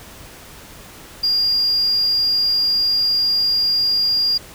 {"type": "tone", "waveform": "sine", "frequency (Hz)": 4817, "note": "D8", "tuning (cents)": 43, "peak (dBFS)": -13, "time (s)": [1.23, 4.38], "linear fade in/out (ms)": 10, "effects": ["tanh soft clip ceiling -12 dBFS", "pink hiss -40 dBFS RMS until 4.54 s"]}